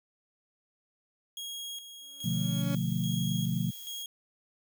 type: tone with tremolo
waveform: sawtooth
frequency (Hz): 3287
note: G#7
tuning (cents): -19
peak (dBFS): -34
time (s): 1.37-4.06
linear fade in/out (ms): 2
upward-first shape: square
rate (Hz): 1.2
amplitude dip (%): 60
type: tone with exponential growth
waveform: 30% pulse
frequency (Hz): 280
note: C#4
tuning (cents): +18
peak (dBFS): -30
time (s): 2.01-2.75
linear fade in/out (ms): 2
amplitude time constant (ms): 160
type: noise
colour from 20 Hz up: violet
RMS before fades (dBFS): -47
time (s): 2.23-4.03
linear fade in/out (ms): 5
type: chord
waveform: sine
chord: B half-diminished seventh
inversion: none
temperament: equal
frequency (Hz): 123.47 / 146.83 / 174.61 / 220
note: B2 / D3 / F3 / A3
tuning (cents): 0 / 0 / 0 / 0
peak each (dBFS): -33 / -34 / -31 / -35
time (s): 2.24-3.71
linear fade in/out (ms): 10
effects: none